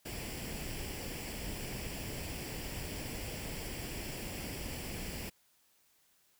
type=noise with comb filter; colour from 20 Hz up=pink; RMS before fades=-41 dBFS; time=0.05-5.3 s; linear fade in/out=10 ms; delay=0.39 ms; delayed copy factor=+0.6; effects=white hiss -70 dBFS RMS until 6.39 s